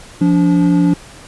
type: tone pair together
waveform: triangle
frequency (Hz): 174.61 / 288.3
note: F3 / D4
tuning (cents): 0 / -32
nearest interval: major sixth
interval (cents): 868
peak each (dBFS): -10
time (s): 0.21-0.94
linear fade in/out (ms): 5
effects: pink hiss -38 dBFS RMS until 1.27 s + resampled to 24000 Hz